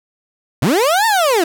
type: linear two-way sweep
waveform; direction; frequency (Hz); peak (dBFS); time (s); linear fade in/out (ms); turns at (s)
30% pulse; up then down; 103.83 to 926 to 310.2; -9; 0.62-1.44; 5; 1.06
effects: none